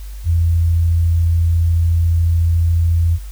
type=tone; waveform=sine; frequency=84 Hz; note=E2; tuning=33 cents sharp; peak=-11 dBFS; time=0.24-3.19 s; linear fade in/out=50 ms; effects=added 50 Hz sine -27 dBFS peak until 3.31 s + white hiss -45 dBFS RMS until 3.31 s